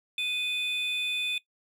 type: tone pair together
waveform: triangle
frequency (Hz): 2489 / 3520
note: D#7 / A7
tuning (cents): 0 / 0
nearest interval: tritone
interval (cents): 600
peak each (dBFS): -28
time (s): 0.18-1.38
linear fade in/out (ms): 2
effects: noise-tail reverb RT60 0.1 s tail -19 dB re dry + tanh soft clip ceiling -19 dBFS